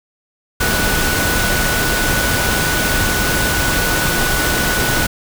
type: tone in noise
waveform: sine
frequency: 1480 Hz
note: F#6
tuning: in tune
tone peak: -20 dBFS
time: 0.6-5.07 s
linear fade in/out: 10 ms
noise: pink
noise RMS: -17 dBFS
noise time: 0.6-5.07 s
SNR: -6 dB
effects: none